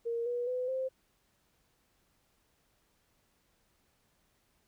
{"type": "tone with pitch steps", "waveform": "sine", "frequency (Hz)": [466.2, 484.3, 503.1, 522.7], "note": ["A#4", "B4", "B4", "C5"], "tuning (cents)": [0, -34, 32, -2], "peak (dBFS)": -31, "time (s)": [0.05, 0.89], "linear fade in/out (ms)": 20, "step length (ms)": 210, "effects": ["pink hiss -73 dBFS RMS until 4.67 s"]}